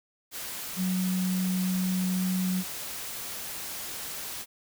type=tone in noise; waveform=sine; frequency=185 Hz; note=F#3; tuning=in tune; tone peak=-25 dBFS; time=0.76-2.64 s; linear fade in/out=50 ms; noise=white; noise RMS=-37 dBFS; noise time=0.31-4.46 s; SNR=+9 dB; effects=none